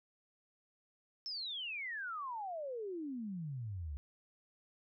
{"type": "exponential sweep", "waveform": "sine", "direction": "down", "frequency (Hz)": [5400, 67.3], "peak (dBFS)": -39, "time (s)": [1.26, 3.97], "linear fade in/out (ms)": 0, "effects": []}